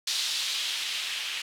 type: noise with low-pass filter sweep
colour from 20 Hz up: violet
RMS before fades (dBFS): -31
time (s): 0.07-1.42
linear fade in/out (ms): 5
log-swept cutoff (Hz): 4100 to 2700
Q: 2
effects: none